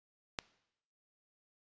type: click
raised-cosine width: 0.2 ms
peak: -17 dBFS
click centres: 0.388 s
effects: noise-tail reverb RT60 0.8 s tail -20 dB re dry + resampled to 16000 Hz